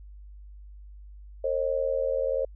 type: tone with amplitude modulation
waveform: sine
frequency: 537 Hz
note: C5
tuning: 45 cents sharp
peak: -20 dBFS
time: 1.44-2.45 s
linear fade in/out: 5 ms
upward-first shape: sine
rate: 80.8 Hz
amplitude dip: 90%
effects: added 50 Hz sine -43 dBFS peak until 2.55 s